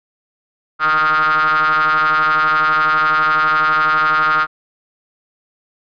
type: ring-modulated tone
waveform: square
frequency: 78 Hz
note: D#2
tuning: 5 cents sharp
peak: -10 dBFS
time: 0.79-4.47 s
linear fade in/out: 50 ms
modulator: 1320 Hz
effects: resampled to 11025 Hz